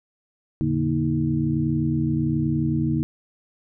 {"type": "tone cluster", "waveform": "sine", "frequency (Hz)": [86.1, 116.3, 147.6, 235.3, 316.6], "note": ["F2", "A#2", "D3", "A#3", "D#4"], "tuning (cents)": [-24, -4, 9, 16, 30], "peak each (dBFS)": [-32, -32, -23, -26, -25], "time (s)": [0.61, 3.03], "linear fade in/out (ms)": 0, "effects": []}